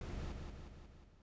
brown noise with echo, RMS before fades -44 dBFS, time 0.01-0.32 s, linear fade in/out 2 ms, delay 180 ms, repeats 5, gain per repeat -4 dB, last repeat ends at 1.22 s, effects resampled to 16000 Hz

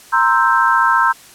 sine chord, C dominant seventh, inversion third, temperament equal, 932.3 / 1046.5 / 1318.5 / 1568 Hz, Bb5 / C6 / E6 / G6, 0 / 0 / 0 / 0 cents, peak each -16 dBFS, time 0.12-1.13 s, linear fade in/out 20 ms, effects white hiss -42 dBFS RMS until 1.34 s + low-pass 12000 Hz 12 dB/octave

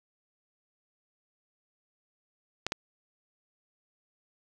clicks, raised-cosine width 0.2 ms, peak -12 dBFS, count 2, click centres 2.666 / 2.721 s, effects none

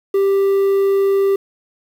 triangle tone, 393.1 Hz, G4, 5 cents sharp, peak -10 dBFS, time 0.14-1.36 s, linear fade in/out 5 ms, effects 7-bit

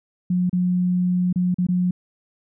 sine tone with dropouts, 180 Hz, F#3, 47 cents flat, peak -17 dBFS, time 0.3-1.91 s, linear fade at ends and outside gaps 5 ms, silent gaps 0.496-0.529 / 1.328-1.358 / 1.544-1.584 / 1.668-1.686 s, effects none

